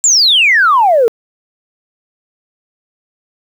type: exponential sweep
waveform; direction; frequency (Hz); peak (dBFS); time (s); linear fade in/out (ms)
sine; down; 7550 to 437.3; -5; 0.04-1.08; 0
effects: tanh soft clip ceiling -1 dBFS + 7-bit